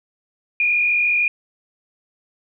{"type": "tone with frequency modulation", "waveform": "sine", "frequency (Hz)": 2432, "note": "D#7", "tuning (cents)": -40, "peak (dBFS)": -15, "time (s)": [0.6, 1.28], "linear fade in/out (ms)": 2, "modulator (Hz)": 45.8, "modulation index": 1.1, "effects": []}